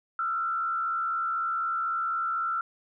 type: tone with frequency modulation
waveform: sine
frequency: 1348 Hz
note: E6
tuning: 38 cents sharp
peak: -26 dBFS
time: 0.19-2.61 s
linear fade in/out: 2 ms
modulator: 70 Hz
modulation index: 0.69
effects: none